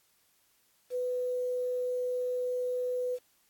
sine tone with quantisation, 498.3 Hz, B4, 15 cents sharp, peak -29 dBFS, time 0.9-3.19 s, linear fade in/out 50 ms, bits 9, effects white hiss -69 dBFS RMS until 3.49 s + AAC 64 kbps

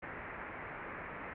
white low-pass noise, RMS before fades -45 dBFS, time 0.02-1.34 s, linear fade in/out 10 ms, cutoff 2200 Hz, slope 48 dB/octave, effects none

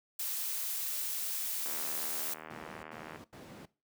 blue noise, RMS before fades -36 dBFS, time 0.19-2.34 s, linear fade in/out 5 ms
click train, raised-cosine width 0.5 ms, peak -29 dBFS, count 119, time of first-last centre 1.66-3.159 s, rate 78.7 Hz
brown noise bursts, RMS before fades -42 dBFS, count 3, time 2.5-3.656 s, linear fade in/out 5 ms, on 330 ms, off 83 ms
effects noise-tail reverb RT60 0.3 s tail -19 dB re dry + high-pass 200 Hz 12 dB/octave

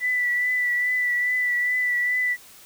sine tone with vibrato, 1975.5 Hz, B6, in tune, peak -20 dBFS, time 0-2.37 s, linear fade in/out 50 ms, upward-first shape triangle, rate 2.4 Hz, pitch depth 27 cents each way, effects white hiss -48 dBFS RMS until 2.65 s

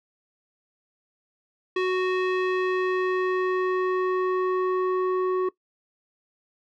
square tone with low-pass filter sweep, 370 Hz, F#4, in tune, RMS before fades -24 dBFS, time 1.76-5.49 s, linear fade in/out 5 ms, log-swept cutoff 2900 to 970 Hz, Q 1.4, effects noise-tail reverb RT60 0.1 s tail -20 dB re dry

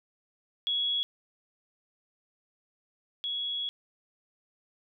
sine tone pair in turn, 3348 / 3348 Hz, G#7 / G#7, +13 / +13 cents, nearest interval unison, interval 0 cents, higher neither, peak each -26 / -30 dBFS, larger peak first, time 0.67-1.03 / 3.24-3.69 s, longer second, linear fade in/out 0 ms, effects none

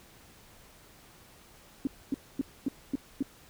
sine tone bursts, 273 Hz, C#4, 26 cents flat, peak -25 dBFS, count 6, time 1.85-3.226 s, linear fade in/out 2 ms, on 21 ms, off 250 ms, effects pink hiss -56 dBFS RMS until 3.49 s

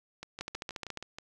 two click trains, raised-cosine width 0.2 ms, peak -24 / -20 dBFS, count 7 / 9, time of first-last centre 0.23-1.185 / 0.41-0.973 s, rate 6.28 / 14.2 Hz, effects none

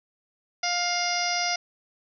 harmonic tone with a mistuned harmonic, 705 Hz, F5, 16 cents sharp, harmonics 1 / 2 / 3 / 4 / 5 / 6 / 7 / 8 / 9, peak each -29 / -34 / -30 / -37 / -39 / -40 / -30 / -32 / -42 dBFS, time 0.63-1.56 s, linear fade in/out 5 ms, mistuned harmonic 9, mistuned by -34 cents, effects none

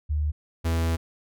sine / 45% pulse tone pair in turn, 75.1 / 82.5 Hz, D2 / E2, +39 / +2 cents, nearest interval major second, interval 163 cents, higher second, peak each -22 dBFS, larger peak neither, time 0.09-0.32 / 0.64-0.97 s, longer second, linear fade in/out 20 ms, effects none

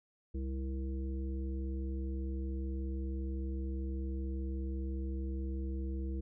harmonic tone with a mistuned harmonic, 66.9 Hz, C2, 39 cents sharp, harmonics 1 / 3 / 5 / 7, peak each -35 / -45 / -44 / -52 dBFS, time 0.34-6.21 s, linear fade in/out 10 ms, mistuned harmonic 5, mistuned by -30 cents, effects none

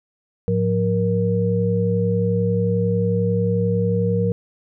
sine tone cluster, 107.3 / 178.5 / 470.8 Hz, A2 / F3 / A#4, -43 / +38 / +17 cents, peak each -21 dBFS, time 0.48-4.32 s, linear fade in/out 0 ms, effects none

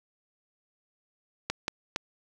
clicks, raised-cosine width 0.2 ms, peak -11 dBFS, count 3, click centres 1.5 / 1.681 / 1.961 s, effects none

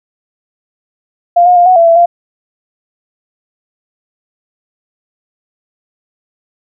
sine tone with pitch steps, 696 / 718 / 702 / 738 / 673 / 668 / 692 Hz, F5 / F5 / F5 / F#5 / E5 / E5 / F5, -6 / +48 / +9 / -5 / +36 / +23 / -16 cents, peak -3 dBFS, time 1.36-2.06 s, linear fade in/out 10 ms, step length 100 ms, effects none

